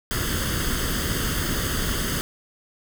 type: noise with comb filter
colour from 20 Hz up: pink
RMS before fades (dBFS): -25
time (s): 0.11-2.21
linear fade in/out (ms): 0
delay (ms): 0.62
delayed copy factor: +0.7
effects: none